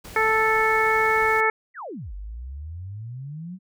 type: noise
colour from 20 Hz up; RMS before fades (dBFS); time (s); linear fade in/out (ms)
pink; -41; 0.04-1.41; 10
type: harmonic tone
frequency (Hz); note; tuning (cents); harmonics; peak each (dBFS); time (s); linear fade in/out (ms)
439.9; A4; 0; 1 / 2 / 3 / 4 / 5; -24 / -24 / -24 / -24 / -24; 0.16-1.5; 2
type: exponential two-way sweep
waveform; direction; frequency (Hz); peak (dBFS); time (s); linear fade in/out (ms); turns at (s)
sine; down then up; 2093 to 46.4 to 191.9; -32; 1.74-3.59; 50; 2.13
effects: none